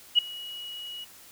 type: tone with ADSR envelope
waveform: sine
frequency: 2909 Hz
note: F#7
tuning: 30 cents flat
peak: -13 dBFS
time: 0.15-1.05 s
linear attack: 36 ms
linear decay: 4 ms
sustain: -23 dB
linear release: 17 ms
effects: white hiss -51 dBFS RMS until 1.31 s